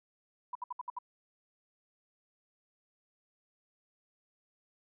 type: tone bursts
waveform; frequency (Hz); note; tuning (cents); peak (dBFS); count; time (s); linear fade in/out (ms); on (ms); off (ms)
sine; 987.8; B5; 0; -35; 6; 0.53-0.988; 5; 23; 64
effects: none